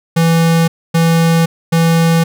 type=tone bursts; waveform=square; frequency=165.5 Hz; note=E3; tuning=7 cents sharp; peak=-9 dBFS; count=3; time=0.16-2.24 s; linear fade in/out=10 ms; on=520 ms; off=260 ms; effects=none